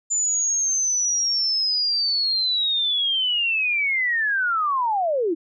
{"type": "linear sweep", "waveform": "sine", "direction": "down", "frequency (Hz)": [7100, 303.2], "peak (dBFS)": -19, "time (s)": [0.1, 5.35], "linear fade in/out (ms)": 20, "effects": []}